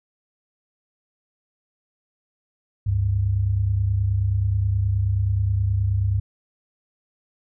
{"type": "tone pair together", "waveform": "sine", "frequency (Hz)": [70.68, 100.1], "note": ["C#2", "G2"], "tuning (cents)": [34, 37], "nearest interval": "tritone", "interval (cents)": 603, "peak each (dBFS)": [-25, -19], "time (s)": [2.86, 6.2], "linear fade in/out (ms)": 10, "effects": []}